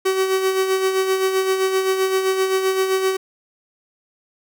45% pulse tone with tremolo, 380.3 Hz, F#4, 48 cents sharp, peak -15 dBFS, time 0.05-3.17 s, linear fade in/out 10 ms, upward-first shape sine, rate 7.7 Hz, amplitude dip 50%, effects none

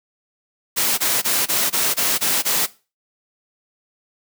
white noise bursts, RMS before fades -19 dBFS, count 8, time 0.76-2.667 s, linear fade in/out 20 ms, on 220 ms, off 21 ms, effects noise-tail reverb RT60 0.3 s tail -18 dB re dry + high-pass 150 Hz 12 dB/octave

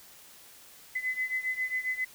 sine beating tone pair, 2021 / 2028.4 Hz, B6 / B6, +39 / +46 cents, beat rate 7.4 Hz, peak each -31 / -34 dBFS, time 0.95-2.05 s, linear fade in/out 10 ms, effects white hiss -53 dBFS RMS until 2.14 s

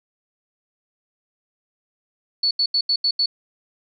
sine tone bursts at uneven times, 4435 Hz, C#8, in tune, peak -16 dBFS, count 6, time 2.43-2.51 / 2.59-2.66 / 2.74-2.81 / 2.89-2.96 / 3.04-3.11 / 3.19-3.26 s, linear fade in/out 5 ms, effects none

